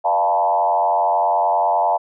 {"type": "tone with frequency modulation", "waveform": "sine", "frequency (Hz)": 784, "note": "G5", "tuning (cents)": 0, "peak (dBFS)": -14, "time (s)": [0.04, 1.98], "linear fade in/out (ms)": 20, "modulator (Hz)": 89.8, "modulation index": 1.9, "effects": []}